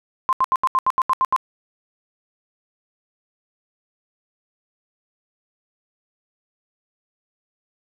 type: tone bursts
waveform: sine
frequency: 1046.5 Hz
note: C6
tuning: in tune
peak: -14 dBFS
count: 10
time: 0.29-1.363 s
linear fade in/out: 0 ms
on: 38 ms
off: 77 ms
effects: none